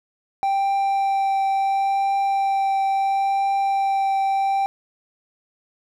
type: tone with vibrato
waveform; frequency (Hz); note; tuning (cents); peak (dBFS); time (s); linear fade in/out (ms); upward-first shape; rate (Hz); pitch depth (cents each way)
triangle; 784; G5; 0; -16; 0.43-4.66; 0; triangle; 0.73; 10
effects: none